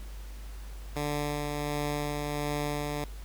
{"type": "tone with tremolo", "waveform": "10% pulse", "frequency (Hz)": 146.83, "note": "D3", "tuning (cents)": 0, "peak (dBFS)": -21, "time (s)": [0.96, 3.04], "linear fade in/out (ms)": 2, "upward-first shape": "sine", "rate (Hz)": 1.4, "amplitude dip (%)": 25, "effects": ["added 50 Hz sine -39 dBFS peak until 3.24 s", "pink hiss -53 dBFS RMS until 3.24 s"]}